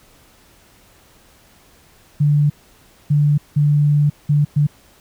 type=tone bursts at uneven times; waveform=sine; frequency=146.83 Hz; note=D3; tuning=in tune; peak=-11 dBFS; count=5; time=2.2-2.5 / 3.1-3.38 / 3.56-4.1 / 4.29-4.45 / 4.56-4.67 s; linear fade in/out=10 ms; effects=pink hiss -51 dBFS RMS until 5 s